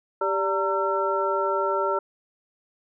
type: tone cluster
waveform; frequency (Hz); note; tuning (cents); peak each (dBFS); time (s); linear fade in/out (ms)
sine; 392.6 / 581 / 920 / 1348; G4 / D5 / A#5 / E6; +3 / -19 / -23 / +38; -27; 0.21-1.99; 5
effects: none